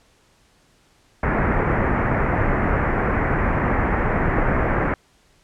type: low-pass noise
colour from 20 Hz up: pink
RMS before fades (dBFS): -20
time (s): 1.23-4.94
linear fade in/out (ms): 2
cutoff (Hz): 2100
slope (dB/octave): 48
effects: pink hiss -58 dBFS RMS until 5.43 s + low-pass 9000 Hz 12 dB/octave